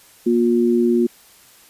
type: tone pair together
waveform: sine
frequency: 237.6 / 356 Hz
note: A#3 / F4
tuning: +33 / +33 cents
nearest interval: perfect fifth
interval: 700 cents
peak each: -16 dBFS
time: 0.26-1.07 s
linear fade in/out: 10 ms
effects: white hiss -49 dBFS RMS until 1.69 s + resampled to 32000 Hz